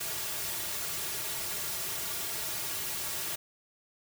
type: noise with comb filter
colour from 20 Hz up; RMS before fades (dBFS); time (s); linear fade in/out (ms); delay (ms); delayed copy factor
white; -35; 0-3.36; 10; 3.9; -0.8
effects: none

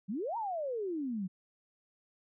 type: exponential two-way sweep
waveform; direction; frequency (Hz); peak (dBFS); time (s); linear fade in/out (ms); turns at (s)
sine; up then down; 176.8 to 954 to 176.8; -33; 0.08-1.28; 20; 0.37
effects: none

